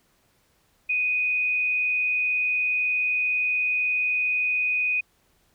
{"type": "tone with frequency modulation", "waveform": "sine", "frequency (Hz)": 2489, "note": "D#7", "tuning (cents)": 0, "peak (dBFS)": -21, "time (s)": [0.89, 5.01], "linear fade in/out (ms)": 10, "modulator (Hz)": 72.9, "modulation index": 0.41, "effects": ["pink hiss -65 dBFS RMS until 5.54 s"]}